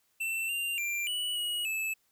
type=tone with pitch steps; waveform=square; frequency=2680 / 2784 / 2373 / 2949 / 2903 / 2614 Hz; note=E7 / F7 / D7 / F#7 / F#7 / E7; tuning=+28 / -6 / +17 / -6 / -34 / -15 cents; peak=-31 dBFS; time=0.2-1.94 s; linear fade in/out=10 ms; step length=290 ms; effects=white hiss -72 dBFS RMS until 2.11 s